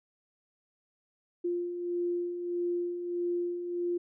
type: beating tone pair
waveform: sine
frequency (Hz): 348.5 / 350.1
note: F4 / F4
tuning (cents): -4 / +4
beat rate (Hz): 1.6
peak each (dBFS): -39 / -30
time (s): 1.44-3.98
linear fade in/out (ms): 10
effects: none